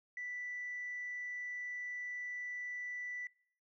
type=tone; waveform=sine; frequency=1974 Hz; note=B6; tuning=1 cent flat; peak=-39 dBFS; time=0.17-3.27 s; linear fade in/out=2 ms; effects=noise-tail reverb RT60 0.7 s tail -25 dB re dry + tanh soft clip ceiling -35 dBFS